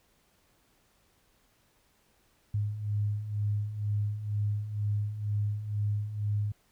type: beating tone pair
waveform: sine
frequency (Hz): 102.4 / 104.5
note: G#2 / G#2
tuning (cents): -24 / +11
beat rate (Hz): 2.1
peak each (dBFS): -35 / -29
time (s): 2.54-6.52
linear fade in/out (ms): 5
effects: pink hiss -68 dBFS RMS until 6.71 s